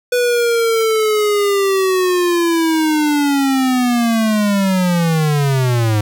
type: linear sweep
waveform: square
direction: down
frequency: 493.9 to 103.4 Hz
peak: -13 dBFS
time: 0.12-6.01 s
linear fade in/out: 5 ms
effects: none